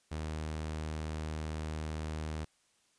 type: tone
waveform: sawtooth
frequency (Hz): 77.78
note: D#2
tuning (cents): 0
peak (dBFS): -32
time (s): 0.11-2.45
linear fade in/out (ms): 10
effects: white hiss -71 dBFS RMS until 2.98 s + resampled to 22050 Hz

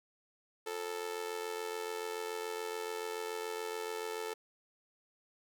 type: tone with amplitude modulation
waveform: sawtooth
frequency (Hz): 440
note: A4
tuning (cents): 0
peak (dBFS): -30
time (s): 0.66-4.34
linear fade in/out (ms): 10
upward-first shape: sine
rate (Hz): 87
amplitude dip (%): 75
effects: none

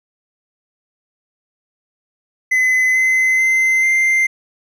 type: tone with pitch steps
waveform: triangle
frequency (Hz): 2028 / 2048 / 2068 / 2089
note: B6 / C7 / C7 / C7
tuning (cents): +45 / -38 / -21 / -3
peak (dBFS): -10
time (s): 2.51-4.27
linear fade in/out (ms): 10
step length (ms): 440
effects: none

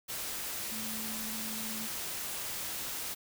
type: tone in noise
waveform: sine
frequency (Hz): 220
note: A3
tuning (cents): 0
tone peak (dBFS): -42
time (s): 0.71-1.88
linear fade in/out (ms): 20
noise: white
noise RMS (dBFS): -38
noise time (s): 0.08-3.15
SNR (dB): -7
effects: none

